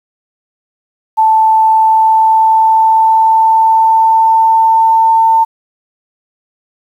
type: tone with pitch glide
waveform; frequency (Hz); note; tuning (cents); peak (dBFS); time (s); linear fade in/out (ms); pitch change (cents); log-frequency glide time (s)
sine; 880 to 898.5; A5 to A5; 0 to +36; -5; 1.17-5.45; 20; +36; 1.31-5.27
effects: 7-bit